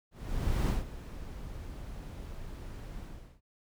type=noise with ADSR envelope; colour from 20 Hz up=brown; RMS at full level=-27 dBFS; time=0.11-3.41 s; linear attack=570 ms; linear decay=160 ms; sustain=-15 dB; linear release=380 ms; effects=none